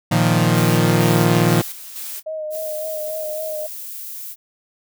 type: chord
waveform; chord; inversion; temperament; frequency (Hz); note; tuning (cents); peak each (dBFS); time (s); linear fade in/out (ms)
sawtooth; Bb suspended fourth; none; equal; 116.54 / 155.56 / 174.61; Bb2 / Eb3 / F3; 0 / 0 / 0; -14; 0.11-1.62; 10
type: noise with tremolo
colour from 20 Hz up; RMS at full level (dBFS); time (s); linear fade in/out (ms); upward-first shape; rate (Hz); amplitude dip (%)
blue; -30; 0.53-2.23; 50; square; 2.1; 50
type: tone with vibrato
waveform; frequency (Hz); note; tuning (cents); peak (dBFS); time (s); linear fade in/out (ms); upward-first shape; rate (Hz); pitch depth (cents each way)
sine; 622; D#5; -1; -24; 2.26-3.67; 10; sine; 3.6; 28
type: noise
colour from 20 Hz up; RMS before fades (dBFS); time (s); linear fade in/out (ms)
violet; -32; 2.5-4.36; 50
effects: none